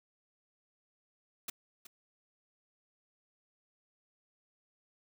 white noise with echo, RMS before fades -38 dBFS, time 1.48-1.5 s, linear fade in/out 5 ms, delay 370 ms, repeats 1, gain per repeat -13 dB, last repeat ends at 1.87 s, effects none

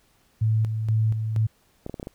sine tone with tremolo, 110 Hz, A2, in tune, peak -18 dBFS, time 0.41-1.47 s, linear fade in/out 10 ms, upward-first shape square, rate 2.1 Hz, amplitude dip 50%
clicks, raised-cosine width 2 ms, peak -20 dBFS, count 6, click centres 1.864 / 1.896 / 1.942 / 1.998 / 2.029 / 2.071 s
effects pink hiss -63 dBFS RMS until 2.14 s

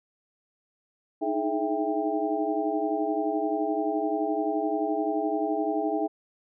sine tone cluster, 305.5 / 317.1 / 421.8 / 660 / 791 Hz, D#4 / D#4 / G#4 / E5 / G5, -32 / +33 / +27 / +2 / +15 cents, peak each -31 dBFS, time 1.21-6.08 s, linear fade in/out 20 ms, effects none

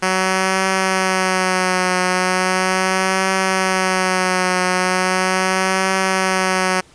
5% pulse tone with vibrato, 186.4 Hz, F#3, 13 cents sharp, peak -4 dBFS, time 0.02-6.81 s, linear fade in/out 10 ms, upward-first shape triangle, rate 0.38 Hz, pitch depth 37 cents each way, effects pink hiss -49 dBFS RMS until 6.94 s + resampled to 22050 Hz

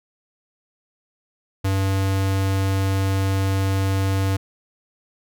square tone, 96.7 Hz, G2, 23 cents flat, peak -19 dBFS, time 1.64-4.37 s, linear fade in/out 10 ms, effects none

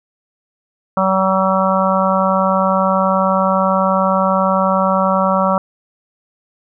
harmonic tone, 190.1 Hz, F#3, 47 cents sharp, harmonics 1 / 3 / 4 / 5 / 6 / 7, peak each -18 / -17 / -22 / -20 / -19 / -20 dBFS, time 0.97-5.58 s, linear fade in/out 2 ms, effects none

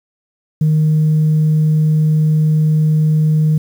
sine tone, 154.8 Hz, D#3, 9 cents flat, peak -8 dBFS, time 0.61-3.58 s, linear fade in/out 5 ms, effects tanh soft clip ceiling -7 dBFS + 7-bit

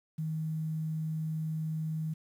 sine tone with quantisation, 157.8 Hz, D#3, 25 cents sharp, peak -31 dBFS, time 0.18-2.14 s, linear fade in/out 10 ms, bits 10, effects none

